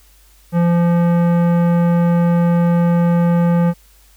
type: tone with tanh clipping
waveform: sine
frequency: 171.9 Hz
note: F3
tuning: 27 cents flat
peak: -13 dBFS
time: 0.52-3.74 s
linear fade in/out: 50 ms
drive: 16 dB
effects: added 50 Hz sine -48 dBFS peak until 4.16 s + white hiss -52 dBFS RMS until 4.16 s